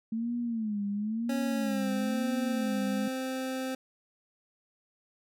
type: tone with vibrato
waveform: sine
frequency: 220 Hz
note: A3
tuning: in tune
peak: -29 dBFS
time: 0.12-3.08 s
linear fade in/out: 5 ms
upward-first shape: sine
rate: 1 Hz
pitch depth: 150 cents each way
type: tone with pitch glide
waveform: 25% pulse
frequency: 275.3 to 260.8 Hz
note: C#4 to C4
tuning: -12 to -5 cents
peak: -28 dBFS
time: 1.29-3.75 s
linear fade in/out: 5 ms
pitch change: -93 cents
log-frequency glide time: 1.62-1.91 s
effects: none